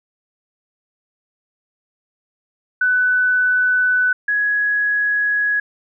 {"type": "tone pair in turn", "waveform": "sine", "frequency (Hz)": [1497, 1672.1], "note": ["F#6", "G#6"], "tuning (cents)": [20, 11], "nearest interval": "major second", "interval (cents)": 191, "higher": "second", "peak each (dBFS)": [-13, -15], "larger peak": "first", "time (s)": [[2.81, 4.13], [4.28, 5.6]], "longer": "neither", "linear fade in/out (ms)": 5, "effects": []}